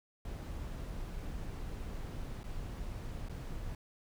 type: noise with dropouts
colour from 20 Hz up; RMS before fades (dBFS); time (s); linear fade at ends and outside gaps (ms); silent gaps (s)
brown; -41; 0.25-3.75; 2; 2.433-2.44 / 3.286-3.295
effects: none